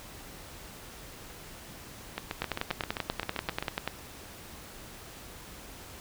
two click trains, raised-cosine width 0.3 ms, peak -16 / -13 dBFS, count 12 / 16, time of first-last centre 2.18-3.625 / 2.42-3.876 s, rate 7.61 / 10.3 Hz, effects pink hiss -47 dBFS RMS until 6 s

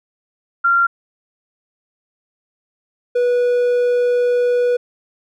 sine / triangle tone pair in turn, 1382 / 488.6 Hz, F6 / B4, -19 / -19 cents, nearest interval octave + tritone, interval 1800 cents, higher first, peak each -11 dBFS, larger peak neither, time 0.64-0.87 / 3.15-4.77 s, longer second, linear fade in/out 10 ms, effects none

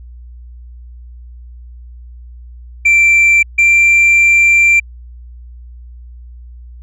sine tone pair in turn, 2349 / 2360 Hz, D7 / D7, 0 / +8 cents, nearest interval unison, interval 8 cents, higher second, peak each -3 dBFS, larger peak neither, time 2.85-3.43 / 3.58-4.8 s, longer second, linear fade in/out 10 ms, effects tanh soft clip ceiling -5 dBFS + added 60 Hz sine -31 dBFS peak until 6.82 s

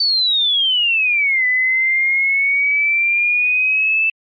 sine exponential two-way sweep, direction down then up, 4576 to 1995 to 2648 Hz, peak -13 dBFS, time 0-4.1 s, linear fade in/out 5 ms, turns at 1.46 s, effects Opus 32 kbps

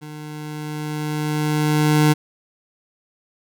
25% pulse tone with level ramp, 151.5 Hz, D#3, 46 cents flat, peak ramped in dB -30 to -8 dBFS, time 0.01-2.14 s, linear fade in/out 20 ms, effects none

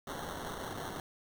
white noise with sample-and-hold, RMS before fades -41 dBFS, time 0.07-1 s, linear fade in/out 2 ms, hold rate 2450 Hz, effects none

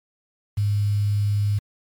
sine tone with quantisation, 102.7 Hz, G#2, 19 cents flat, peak -18 dBFS, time 0.57-1.59 s, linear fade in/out 10 ms, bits 7, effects MP3 96 kbps

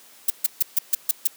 violet noise bursts, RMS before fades -18 dBFS, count 7, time 0.28-1.274 s, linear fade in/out 5 ms, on 22 ms, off 140 ms, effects white hiss -50 dBFS RMS until 1.36 s + high-pass 200 Hz 12 dB/octave

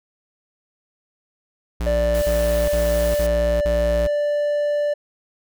square tone bursts, 58.6 Hz, A#1, 10 cents sharp, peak -22 dBFS, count 5, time 1.8-4.072 s, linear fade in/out 5 ms, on 420 ms, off 43 ms
triangle tone, 587 Hz, D5, 1 cent flat, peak -16 dBFS, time 1.86-4.94 s, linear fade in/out 10 ms
white noise, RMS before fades -34 dBFS, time 2.14-3.27 s, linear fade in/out 10 ms
effects none

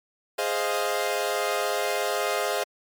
sawtooth chord, F minor seventh, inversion first, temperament equal, 415.3 / 523.3 / 622.3 / 698.5 Hz, Ab4 / C5 / Eb5 / F5, 0 / 0 / 0 / 0 cents, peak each -26 dBFS, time 0.38-2.64 s, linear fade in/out 10 ms, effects MP3 96 kbps

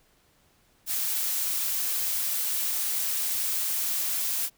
blue noise, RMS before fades -28 dBFS, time 0.86-4.5 s, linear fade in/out 50 ms, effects pink hiss -64 dBFS RMS until 4.57 s

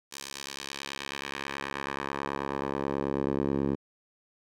10% pulse tone with band-pass filter sweep, 69.3 Hz, C#2, in tune, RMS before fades -33 dBFS, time 0.11-3.76 s, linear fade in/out 20 ms, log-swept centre 6700 to 290 Hz, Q 0.96, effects none

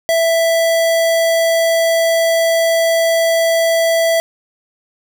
square tone, 661 Hz, E5, 5 cents sharp, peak -12 dBFS, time 0.09-4.2 s, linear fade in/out 0 ms, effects none

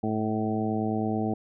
harmonic tone with a mistuned harmonic, 108.9 Hz, A2, 17 cents flat, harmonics 1 / 2 / 3 / 4 / 5 / 6 / 7, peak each -33 / -28 / -32 / -34 / -42 / -37 / -34 dBFS, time 0.03-1.34 s, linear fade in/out 5 ms, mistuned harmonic 1, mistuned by -17 cents, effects none

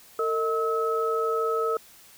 sine tone cluster, 453.1 / 629 / 1290 Hz, A#4 / D#5 / E6, -49 / +19 / -38 cents, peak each -25 / -34 / -27 dBFS, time 0.19-1.77 s, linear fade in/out 2 ms, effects white hiss -52 dBFS RMS until 2.17 s

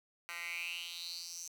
10% pulse tone with high-pass filter sweep, 171.3 Hz, F3, 33 cents flat, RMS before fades -43 dBFS, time 0.29-1.48 s, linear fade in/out 0 ms, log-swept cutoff 1700 to 6400 Hz, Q 6.2, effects 10-bit

